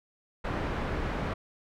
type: low-pass noise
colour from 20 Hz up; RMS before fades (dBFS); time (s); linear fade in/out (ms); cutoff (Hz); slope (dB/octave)
pink; -32; 0.44-1.34; 10; 1800; 12
effects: none